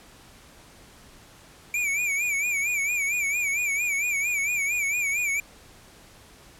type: tone with vibrato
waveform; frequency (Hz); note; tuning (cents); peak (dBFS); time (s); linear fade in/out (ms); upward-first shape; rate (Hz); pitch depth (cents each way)
square; 2331; D7; -14; -24; 1.74-5.4; 2; sine; 4.4; 98
effects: pink hiss -51 dBFS RMS until 6.59 s + low-pass 12000 Hz 12 dB/octave